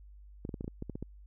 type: clicks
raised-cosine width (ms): 3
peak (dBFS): -25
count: 10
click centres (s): 0.451 / 0.492 / 0.542 / 0.609 / 0.644 / 0.679 / 0.824 / 0.897 / 0.955 / 1.026
effects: added 50 Hz sine -50 dBFS peak until 1.26 s